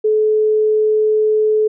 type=tone; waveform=sine; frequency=430.2 Hz; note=A4; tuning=39 cents flat; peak=-11 dBFS; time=0.04-1.68 s; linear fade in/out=10 ms; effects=none

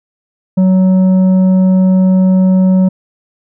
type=tone with tanh clipping; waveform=sine; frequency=186.7 Hz; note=F#3; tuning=16 cents sharp; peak=-7 dBFS; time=0.57-2.89 s; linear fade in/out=10 ms; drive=7 dB; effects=none

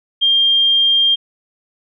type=tone; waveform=sine; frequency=3200 Hz; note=G7; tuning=35 cents sharp; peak=-10 dBFS; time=0.21-1.16 s; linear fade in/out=20 ms; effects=none

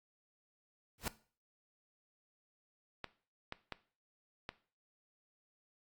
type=noise with exponential growth; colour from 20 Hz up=pink; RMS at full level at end=-32 dBFS; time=0.98-1.08 s; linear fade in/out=2 ms; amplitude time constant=20 ms
type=clicks; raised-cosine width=0.3 ms; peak=-24 dBFS; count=4; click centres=3.043 / 3.524 / 3.723 / 4.491 s
effects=noise-tail reverb RT60 0.4 s tail -17 dB re dry + Opus 48 kbps

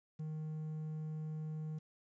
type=tone with quantisation; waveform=triangle; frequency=155.5 Hz; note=D#3; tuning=1 cent flat; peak=-37 dBFS; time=0.19-1.79 s; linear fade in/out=10 ms; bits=11; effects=resampled to 16000 Hz

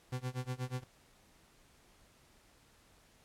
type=tone with tremolo; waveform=40% pulse; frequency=126.8 Hz; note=B2; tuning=46 cents sharp; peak=-33 dBFS; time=0.12-0.84 s; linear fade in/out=5 ms; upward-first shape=sine; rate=8.3 Hz; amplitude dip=95%; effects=pink hiss -65 dBFS RMS until 3.24 s + low-pass 12000 Hz 12 dB/octave

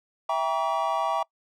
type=chord; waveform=triangle; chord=E diminished seventh; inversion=none; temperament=just; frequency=659.3 / 791.1 / 949.3 / 1139.2 Hz; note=E5 / G5 / Bb5 / Db6; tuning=0 / +16 / +31 / +47 cents; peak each=-27 dBFS; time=0.29-1.23 s; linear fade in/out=5 ms; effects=noise-tail reverb RT60 0.1 s tail -25 dB re dry

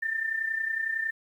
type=tone with amplitude modulation; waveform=sine; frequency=1792 Hz; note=A6; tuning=31 cents sharp; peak=-24 dBFS; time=0.02-1.11 s; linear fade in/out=10 ms; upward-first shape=sine; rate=30.9 Hz; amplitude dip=65%; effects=10-bit

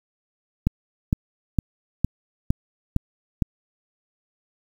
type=click train; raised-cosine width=5 ms; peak=-6 dBFS; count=7; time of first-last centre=0.67-3.422 s; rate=2.18 Hz; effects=7-bit

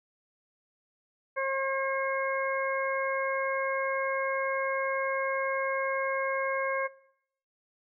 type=harmonic tone; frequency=538 Hz; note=C5; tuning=48 cents sharp; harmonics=1 / 2 / 3 / 4; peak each=-30 / -33 / -35 / -36 dBFS; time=1.36-6.88 s; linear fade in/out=20 ms; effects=noise-tail reverb RT60 0.7 s tail -20 dB re dry

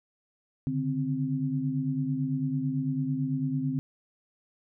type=tone cluster; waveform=sine; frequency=139.6 / 148.6 / 261.7 Hz; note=C#3 / D3 / C4; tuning=+13 / +21 / 0 cents; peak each=-33 / -31 / -29 dBFS; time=0.67-3.79 s; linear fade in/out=0 ms; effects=none

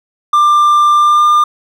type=tone with pitch glide; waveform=triangle; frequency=1189 to 1202.1 Hz; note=D6 to D6; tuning=+21 to +40 cents; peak=-4 dBFS; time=0.33-1.44 s; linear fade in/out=5 ms; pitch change=+19 cents; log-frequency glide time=0.95-1.28 s; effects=none

